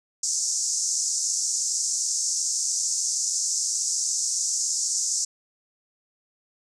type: band-pass noise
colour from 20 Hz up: white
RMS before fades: -26 dBFS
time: 0.23-5.25 s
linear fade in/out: 5 ms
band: 5500 to 7700 Hz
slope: 48 dB/octave
effects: none